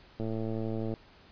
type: click train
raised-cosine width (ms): 2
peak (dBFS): -22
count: 83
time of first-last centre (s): 0.2-0.939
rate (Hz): 111
effects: pink hiss -57 dBFS RMS until 1.31 s + resampled to 11025 Hz